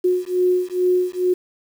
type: beating tone pair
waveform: sine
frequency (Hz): 361.8 / 364.1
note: F#4 / F#4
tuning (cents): -39 / -28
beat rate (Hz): 2.3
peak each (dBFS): -19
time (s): 0.04-1.34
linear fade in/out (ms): 10
effects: 7-bit